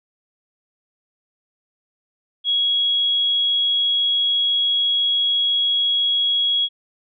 sine tone, 3322 Hz, G#7, in tune, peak -16 dBFS, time 2.44-6.69 s, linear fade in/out 50 ms, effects none

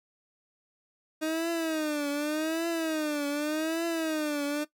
30% pulse tone with vibrato, 310.2 Hz, D#4, 5 cents flat, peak -25 dBFS, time 1.21-4.65 s, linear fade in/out 20 ms, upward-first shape triangle, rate 0.85 Hz, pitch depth 150 cents each way, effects noise-tail reverb RT60 0.1 s tail -17 dB re dry

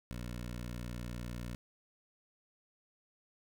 15% pulse tone with notch filter, 59.9 Hz, A#1, 48 cents sharp, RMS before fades -42 dBFS, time 0.11-1.55 s, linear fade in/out 0 ms, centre 780 Hz, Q 1.5, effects none

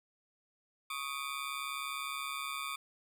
20% pulse ring-modulated tone, 1179 Hz, D6, 6 cents sharp, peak -29 dBFS, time 0.9-2.76 s, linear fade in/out 5 ms, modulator 69.8 Hz, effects none

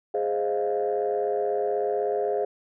sine chord, F minor seventh, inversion first, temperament equal, 415.3 / 523.3 / 622.3 / 698.5 Hz, Ab4 / C5 / Eb5 / F5, 0 / 0 / 0 / 0 cents, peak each -25 / -29 / -31 / -29 dBFS, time 0.14-2.45 s, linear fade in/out 5 ms, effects tanh soft clip ceiling -16 dBFS

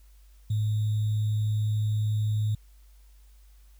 sine tone with sample-and-hold, 106.8 Hz, G#2, 49 cents sharp, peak -23 dBFS, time 0.5-2.55 s, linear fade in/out 5 ms, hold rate 3675 Hz, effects added 50 Hz sine -51 dBFS peak until 3.79 s + white hiss -66 dBFS RMS until 3.79 s

